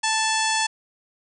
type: harmonic tone with a mistuned harmonic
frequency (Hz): 881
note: A5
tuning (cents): +2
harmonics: 1 / 2 / 3 / 4 / 5 / 6 / 7 / 8 / 9 / 10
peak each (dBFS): -24 / -27 / -29 / -30 / -31 / -32 / -32 / -33 / -34 / -34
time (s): 0.03-0.67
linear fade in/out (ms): 10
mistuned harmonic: 4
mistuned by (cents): -60
effects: none